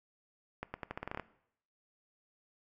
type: accelerating click train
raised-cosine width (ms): 0.5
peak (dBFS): -23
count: 11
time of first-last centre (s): 0.63-1.197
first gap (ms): 110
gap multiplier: 0.84
effects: noise-tail reverb RT60 0.7 s tail -18 dB re dry